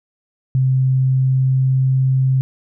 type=tone with pitch glide; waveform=sine; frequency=130.81 to 131.72 Hz; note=C3 to C3; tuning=0 to +12 cents; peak=-12 dBFS; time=0.55-2.41 s; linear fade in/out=0 ms; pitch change=+12 cents; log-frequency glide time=0.69-1.96 s; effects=none